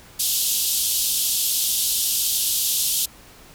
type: band-pass noise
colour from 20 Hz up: white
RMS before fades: -22 dBFS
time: 0.19-3.06 s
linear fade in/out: 10 ms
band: 3000 to 15000 Hz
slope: 48 dB/octave
effects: pink hiss -47 dBFS RMS until 3.54 s